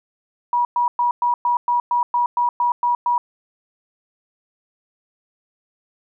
sine tone bursts, 965 Hz, B5, 40 cents flat, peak -15 dBFS, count 12, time 0.53-3.18 s, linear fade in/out 2 ms, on 120 ms, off 110 ms, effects none

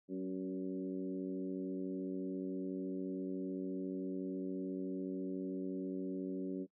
harmonic tone with a mistuned harmonic, 94 Hz, F#2, 28 cents sharp, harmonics 2 / 3 / 4 / 5 / 6, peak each -43 / -40 / -43 / -52 / -53 dBFS, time 0.08-6.67 s, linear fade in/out 50 ms, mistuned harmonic 3, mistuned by -21 cents, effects noise-tail reverb RT60 0.1 s tail -22 dB re dry

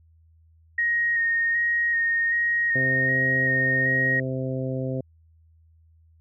sine tone with vibrato, 1864.7 Hz, A#6, in tune, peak -20 dBFS, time 0.78-4.2 s, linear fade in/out 5 ms, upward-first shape square, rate 1.3 Hz, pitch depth 14 cents each way
harmonic tone, 130.81 Hz, C3, in tune, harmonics 1 / 2 / 3 / 4 / 5, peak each -28 / -31 / -35 / -32 / -39 dBFS, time 2.75-5.01 s, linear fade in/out 5 ms
effects added 81 Hz sine -54 dBFS peak until 6.2 s

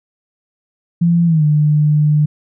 sine tone with pitch glide, 170.3 to 149.98 Hz, F3 to D3, -43 to +37 cents, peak -9 dBFS, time 1.01-2.26 s, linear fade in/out 10 ms, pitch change -220 cents, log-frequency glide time 1.26-1.44 s, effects none

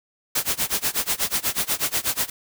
white noise with tremolo, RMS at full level -21 dBFS, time 0.35-2.3 s, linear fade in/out 5 ms, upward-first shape sine, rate 8.2 Hz, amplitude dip 95%, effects none

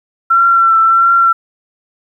sine tone with vibrato, 1352 Hz, E6, 43 cents sharp, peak -6 dBFS, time 0.3-1.33 s, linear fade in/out 10 ms, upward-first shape triangle, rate 1.5 Hz, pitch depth 29 cents each way, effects 8-bit

